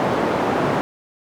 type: band-pass noise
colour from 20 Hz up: white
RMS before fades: -20 dBFS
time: 0-0.81 s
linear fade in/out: 0 ms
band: 150 to 790 Hz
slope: 12 dB/octave
effects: none